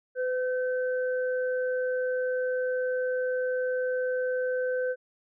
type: tone pair together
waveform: sine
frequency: 506 / 1536.6 Hz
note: B4 / G6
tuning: +42 / -35 cents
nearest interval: octave + perfect fifth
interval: 1923 cents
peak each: -26 / -35 dBFS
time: 0.15-4.96 s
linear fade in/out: 50 ms
effects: none